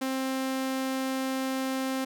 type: tone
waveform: sawtooth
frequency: 263.9 Hz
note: C4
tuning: 15 cents sharp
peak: -24 dBFS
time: 0.01-2.05 s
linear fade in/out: 10 ms
effects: none